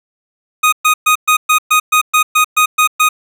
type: tone bursts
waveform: 25% pulse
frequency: 1244.5 Hz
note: D#6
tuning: in tune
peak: -4 dBFS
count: 12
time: 0.63-3.09 s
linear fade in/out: 10 ms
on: 95 ms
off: 120 ms
effects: none